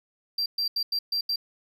triangle tone bursts at uneven times, 4718 Hz, D8, 7 cents sharp, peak -23 dBFS, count 6, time 0.38-0.46 / 0.58-0.68 / 0.76-0.83 / 0.92-0.99 / 1.12-1.21 / 1.29-1.36 s, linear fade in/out 5 ms, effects none

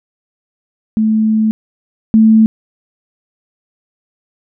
sine tone pair in turn, 218.2 / 220.4 Hz, A3 / A3, -14 / +3 cents, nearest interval unison, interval 17 cents, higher second, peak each -9 / -4 dBFS, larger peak second, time 0.97-1.51 / 2.14-2.46 s, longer first, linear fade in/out 0 ms, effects none

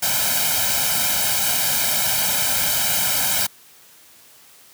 white noise with comb filter, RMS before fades -20 dBFS, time 0.02-3.47 s, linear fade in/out 10 ms, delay 1.3 ms, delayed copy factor +0.9, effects white hiss -49 dBFS RMS until 4.73 s + high-pass 80 Hz 12 dB/octave

